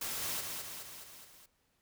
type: noise with echo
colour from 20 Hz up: white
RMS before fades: -38 dBFS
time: 0.01-0.41 s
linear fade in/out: 5 ms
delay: 210 ms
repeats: 5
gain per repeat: -4 dB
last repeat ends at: 1.46 s
effects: pink hiss -75 dBFS RMS until 1.81 s